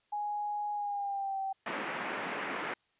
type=tone with pitch glide; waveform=sine; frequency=830.6 to 775 Hz; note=G#5 to G5; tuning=0 to -20 cents; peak=-32 dBFS; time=0.12-1.53 s; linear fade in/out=10 ms; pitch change=-120 cents; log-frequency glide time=0.73-1.39 s
type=band-pass noise; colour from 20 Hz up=white; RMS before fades=-37 dBFS; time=1.66-2.74 s; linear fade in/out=5 ms; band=180 to 2200 Hz; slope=24 dB/octave
effects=white hiss -73 dBFS RMS until 2.99 s + resampled to 8000 Hz